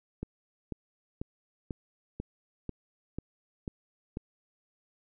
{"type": "click train", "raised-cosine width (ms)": 3, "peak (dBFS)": -22, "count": 9, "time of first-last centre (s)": [0.23, 4.171], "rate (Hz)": 2.03, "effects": []}